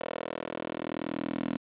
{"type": "tone with high-pass filter sweep", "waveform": "10% pulse", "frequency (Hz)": 40.77, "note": "E1", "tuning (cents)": -18, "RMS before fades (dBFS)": -35, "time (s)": [0.01, 1.57], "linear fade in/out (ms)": 0, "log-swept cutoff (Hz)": [490, 260], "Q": 2.9, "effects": ["resampled to 8000 Hz", "9-bit"]}